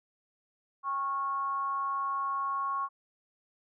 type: tone with frequency modulation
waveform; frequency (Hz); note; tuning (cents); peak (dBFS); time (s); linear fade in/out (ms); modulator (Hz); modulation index
sine; 1100; C#6; -14; -29; 0.83-2.89; 50; 299; 0.35
effects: none